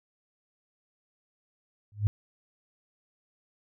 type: tone with exponential growth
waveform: sine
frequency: 103.83 Hz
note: G#2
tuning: in tune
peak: -17 dBFS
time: 1.92-2.07 s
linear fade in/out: 0 ms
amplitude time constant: 32 ms
effects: none